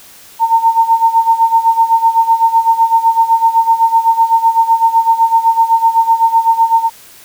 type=tone with tremolo; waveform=sine; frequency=910 Hz; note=A#5; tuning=42 cents flat; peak=-4 dBFS; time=0.39-6.9 s; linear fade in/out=50 ms; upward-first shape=sine; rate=7.9 Hz; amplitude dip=80%; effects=white hiss -39 dBFS RMS until 7.24 s